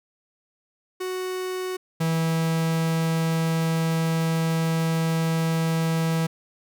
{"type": "tone pair in turn", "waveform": "45% pulse", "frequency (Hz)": [370, 163.02], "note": ["F#4", "E3"], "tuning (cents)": [0, -19], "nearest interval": "octave + major second", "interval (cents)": 1419, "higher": "first", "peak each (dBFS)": [-27, -21], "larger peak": "second", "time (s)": [[1, 1.77], [2, 6.27]], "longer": "second", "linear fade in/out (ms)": 10, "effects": []}